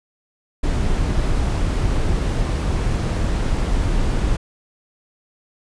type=noise; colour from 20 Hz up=brown; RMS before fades=-19 dBFS; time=0.63-4.37 s; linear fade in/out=10 ms; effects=resampled to 22050 Hz